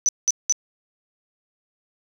sine tone bursts, 5990 Hz, F#8, 20 cents sharp, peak -15 dBFS, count 3, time 0.06-0.524 s, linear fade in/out 0 ms, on 28 ms, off 190 ms, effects none

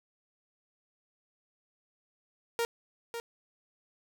sawtooth tone with echo, 466.2 Hz, A#4, in tune, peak -24 dBFS, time 2.59-2.65 s, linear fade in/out 0 ms, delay 550 ms, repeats 1, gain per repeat -8 dB, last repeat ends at 3.2 s, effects none

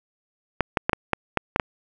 clicks, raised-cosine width 0.5 ms, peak -4 dBFS, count 8, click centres 0.607 / 0.772 / 0.895 / 0.932 / 1.133 / 1.373 / 1.561 / 1.598 s, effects none

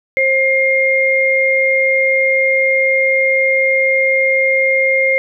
sine tone pair together, 530.5 / 2122 Hz, C5 / C7, +24 / +24 cents, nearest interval 2 octaves, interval 2400 cents, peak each -15 / -12 dBFS, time 0.17-5.18 s, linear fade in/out 0 ms, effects none

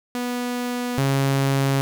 sawtooth tone pair in turn, 245.2 / 136.82 Hz, B3 / C#3, -12 / -22 cents, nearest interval minor seventh, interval 1010 cents, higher first, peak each -20 / -14 dBFS, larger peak second, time 0.15-0.98 / 0.98-1.81 s, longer neither, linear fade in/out 0 ms, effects none

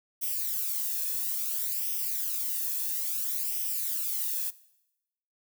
violet noise with flanger, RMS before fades -31 dBFS, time 0.21-4.51 s, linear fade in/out 20 ms, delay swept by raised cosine 0.35 to 1.17 ms, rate 0.59 Hz, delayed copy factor +0.7, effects noise-tail reverb RT60 0.9 s tail -20 dB re dry

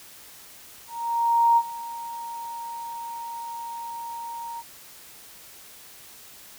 sine tone with ADSR envelope, 932.3 Hz, A#5, in tune, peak -14 dBFS, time 0.87-4.63 s, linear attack 700 ms, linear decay 53 ms, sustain -18 dB, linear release 40 ms, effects white hiss -47 dBFS RMS until 6.58 s

